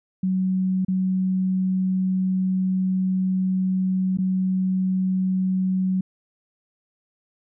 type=tone with dropouts; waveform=sine; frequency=187 Hz; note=F#3; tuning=19 cents sharp; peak=-19 dBFS; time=0.23-6.01 s; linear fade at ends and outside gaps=5 ms; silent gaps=0.849-0.882 / 4.173-4.185 s; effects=none